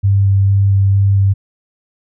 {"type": "tone with vibrato", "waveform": "sine", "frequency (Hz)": 98.5, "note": "G2", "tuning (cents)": 9, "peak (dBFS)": -8, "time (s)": [0.03, 1.34], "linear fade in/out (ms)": 20, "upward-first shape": "square", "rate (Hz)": 2.2, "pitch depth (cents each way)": 8, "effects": []}